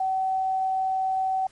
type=tone; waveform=sine; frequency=760 Hz; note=F#5; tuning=46 cents sharp; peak=-22 dBFS; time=0-1.47 s; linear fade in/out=5 ms; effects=pink hiss -57 dBFS RMS until 1.51 s + MP3 48 kbps